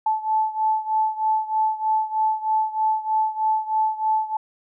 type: beating tone pair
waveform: sine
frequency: 870 / 873.2 Hz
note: A5 / A5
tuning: -20 / -13 cents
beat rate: 3.2 Hz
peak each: -21 / -24 dBFS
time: 0.06-4.37 s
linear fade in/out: 5 ms
effects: none